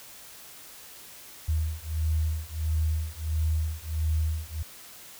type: beating tone pair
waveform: sine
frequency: 78 / 79.5 Hz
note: D#2 / D#2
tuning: +5 / +38 cents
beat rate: 1.5 Hz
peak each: -28 dBFS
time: 1.48-4.63 s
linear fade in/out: 10 ms
effects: white hiss -47 dBFS RMS until 5.19 s